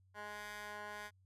15% pulse ring-modulated tone, 208.2 Hz, G#3, 5 cents sharp, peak -36 dBFS, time 0.14-1.11 s, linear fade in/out 50 ms, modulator 1250 Hz, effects added 94 Hz sine -66 dBFS peak until 1.25 s + resampled to 32000 Hz

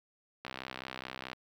click train, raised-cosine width 0.3 ms, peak -23 dBFS, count 58, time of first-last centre 0.45-1.331 s, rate 64.7 Hz, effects high-pass 80 Hz 12 dB/octave + 9-bit

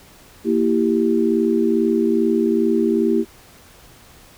sine chord, E diminished, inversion second, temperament equal with one note detuned, 231.6 / 329.6 / 392 Hz, Bb3 / E4 / G4, -11 / 0 / 0 cents, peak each -19 dBFS, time 0.44-3.25 s, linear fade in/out 50 ms, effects pink hiss -47 dBFS RMS until 4.37 s

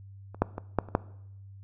clicks, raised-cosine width 1 ms, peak -30 / -8 / -20 / -9 / -30 / -8 dBFS, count 6, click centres 0.346 / 0.42 / 0.581 / 0.787 / 0.887 / 0.951 s, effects noise-tail reverb RT60 0.8 s tail -20 dB re dry + added 98 Hz sine -45 dBFS peak until 1.63 s

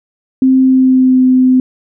sine tone with pitch glide, 261.6 to 256.4 Hz, C4 to C4, 0 to -35 cents, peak -5 dBFS, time 0.42-1.6 s, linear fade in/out 2 ms, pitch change -35 cents, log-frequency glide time 0.61-1.23 s, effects none

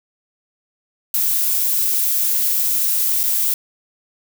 violet noise with dropouts, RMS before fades -18 dBFS, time 1.14-3.54 s, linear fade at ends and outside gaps 2 ms, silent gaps 3.232-3.236 s, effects none

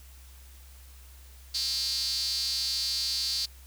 sawtooth tone with high-pass filter, 266.6 Hz, C4, 33 cents sharp, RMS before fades -30 dBFS, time 1.54-3.46 s, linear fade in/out 10 ms, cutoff 4500 Hz, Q 8.6, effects added 65 Hz sine -48 dBFS peak until 3.66 s + white hiss -56 dBFS RMS until 3.66 s

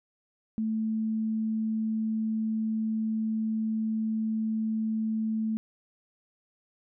sine tone, 220 Hz, A3, in tune, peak -26 dBFS, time 0.58-5.57 s, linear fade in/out 0 ms, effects none

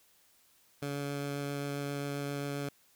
15% pulse tone with vibrato, 142.1 Hz, C#3, 43 cents sharp, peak -28 dBFS, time 0.82-2.69 s, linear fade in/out 5 ms, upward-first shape triangle, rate 7.5 Hz, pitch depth 10 cents each way, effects white hiss -66 dBFS RMS until 2.95 s

